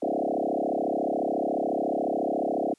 sine tone with frequency modulation, 493.9 Hz, B4, in tune, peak -24 dBFS, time 0.02-2.74 s, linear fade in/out 5 ms, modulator 34.1 Hz, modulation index 7.1, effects white hiss -66 dBFS RMS until 2.78 s + resampled to 24000 Hz

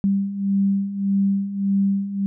sine beating tone pair, 196 / 197.7 Hz, G3 / G3, 0 / +15 cents, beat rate 1.7 Hz, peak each -24 / -19 dBFS, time 0.04-2.26 s, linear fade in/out 0 ms, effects none

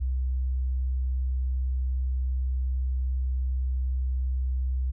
sine tone, 64.1 Hz, C2, 35 cents flat, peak -24 dBFS, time 0-4.92 s, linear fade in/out 20 ms, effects none

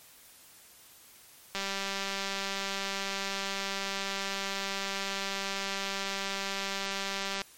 click train, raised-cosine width 0.2 ms, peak -16 dBFS, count 1151, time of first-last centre 1.55-7.417 s, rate 196 Hz, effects white hiss -55 dBFS RMS until 7.57 s + MP3 64 kbps

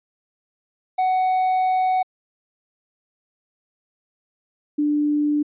triangle / sine tone pair in turn, 745 / 295.7 Hz, F#5 / D4, +12 / +12 cents, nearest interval octave + major third, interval 1600 cents, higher first, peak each -15 / -17 dBFS, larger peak first, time 0.98-2.03 / 4.78-5.43 s, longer first, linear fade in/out 10 ms, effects resampled to 8000 Hz

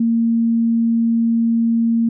sine tone, 230 Hz, A#3, 23 cents flat, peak -13 dBFS, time 0-2.09 s, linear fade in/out 5 ms, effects none

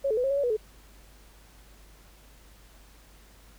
sine tone with pitch steps, 552 / 434.5 / 497 / 540 / 558 / 567 / 486.8 / 431.7 Hz, C#5 / A4 / B4 / C#5 / C#5 / C#5 / B4 / A4, -7 / -22 / +11 / -45 / +11 / +39 / -25 / -33 cents, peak -23 dBFS, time 0.04-0.568 s, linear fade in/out 10 ms, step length 66 ms, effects added 50 Hz sine -53 dBFS peak until 3.58 s + pink hiss -57 dBFS RMS until 3.58 s

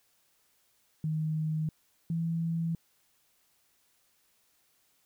sine tone pair in turn, 156.3 / 165.59 Hz, D#3 / E3, +8 / +8 cents, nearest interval minor second, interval 100 cents, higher second, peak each -28 dBFS, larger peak neither, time 1.04-1.69 / 2.1-2.75 s, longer neither, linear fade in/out 2 ms, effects white hiss -70 dBFS RMS until 5.05 s

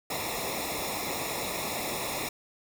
pink noise with comb filter, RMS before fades -33 dBFS, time 0.1-2.29 s, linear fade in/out 5 ms, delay 0.65 ms, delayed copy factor -0.9, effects none

